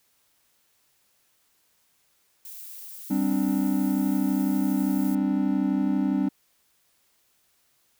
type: noise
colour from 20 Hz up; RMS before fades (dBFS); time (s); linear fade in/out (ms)
violet; -41; 2.45-5.15; 2
type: chord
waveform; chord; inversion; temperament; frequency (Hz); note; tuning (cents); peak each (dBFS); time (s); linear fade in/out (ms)
triangle; G suspended fourth; none; equal; 196 / 261.6 / 293.7; G3 / C4 / D4; 0 / 0 / 0; -24; 3.1-6.29; 10
effects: white hiss -67 dBFS RMS until 7.99 s